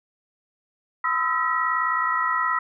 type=tone cluster; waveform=sine; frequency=1014 / 1277 / 1336 / 1924 Hz; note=B5 / D#6 / E6 / B6; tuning=+45 / +45 / +23 / -46 cents; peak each=-26 dBFS; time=1.04-2.59 s; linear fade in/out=5 ms; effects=none